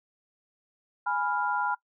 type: chord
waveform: sine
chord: F diminished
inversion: first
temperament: equal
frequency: 830.6 / 987.8 / 1396.9 Hz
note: Ab5 / Cb6 / F6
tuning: 0 / 0 / 0 cents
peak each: -30 / -30 / -30 dBFS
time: 1.06-1.75 s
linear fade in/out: 10 ms
effects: noise-tail reverb RT60 0.1 s tail -21 dB re dry